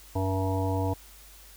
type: harmonic tone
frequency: 95.3 Hz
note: G2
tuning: 48 cents flat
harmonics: 1 / 3 / 5 / 7 / 9 / 10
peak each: -27 / -32 / -34 / -35 / -37 / -37 dBFS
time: 0.15-0.94 s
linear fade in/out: 10 ms
effects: added 50 Hz sine -52 dBFS peak until 1.56 s + white hiss -52 dBFS RMS until 1.56 s